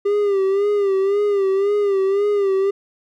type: tone with vibrato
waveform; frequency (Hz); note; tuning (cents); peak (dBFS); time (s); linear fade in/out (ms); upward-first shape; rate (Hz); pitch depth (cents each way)
triangle; 398.7; G4; +29; -13; 0.05-2.71; 10; sine; 1.9; 67
effects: none